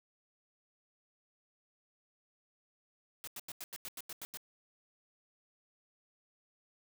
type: noise bursts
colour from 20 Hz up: white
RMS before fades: -44 dBFS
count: 10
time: 3.24-4.372 s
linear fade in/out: 0 ms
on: 34 ms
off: 88 ms
effects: none